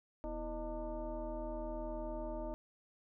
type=tone with frequency modulation; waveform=sine; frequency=327.4 Hz; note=E4; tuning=12 cents flat; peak=-38 dBFS; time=0.24-2.54 s; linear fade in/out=0 ms; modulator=287 Hz; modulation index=1.7; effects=none